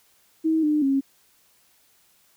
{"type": "tone with pitch steps", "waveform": "sine", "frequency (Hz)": [319.4, 301.3, 272.4], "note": ["D#4", "D4", "C#4"], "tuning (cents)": [45, 44, -30], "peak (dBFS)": -18, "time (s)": [0.44, 1.01], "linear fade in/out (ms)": 20, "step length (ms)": 190, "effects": ["white hiss -61 dBFS RMS until 2.36 s"]}